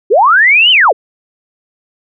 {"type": "linear two-way sweep", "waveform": "sine", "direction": "up then down", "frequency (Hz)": [342.7, 3100, 342.7], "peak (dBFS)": -4, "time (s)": [0.1, 0.93], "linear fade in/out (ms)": 20, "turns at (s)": 0.71, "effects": []}